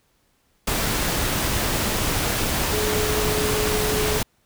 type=tone in noise; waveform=sine; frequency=425.1 Hz; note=G#4; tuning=40 cents sharp; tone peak=-24 dBFS; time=2.73-4.19 s; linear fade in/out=5 ms; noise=pink; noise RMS=-23 dBFS; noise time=0.67-4.23 s; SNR=-4 dB; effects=pink hiss -65 dBFS RMS until 4.45 s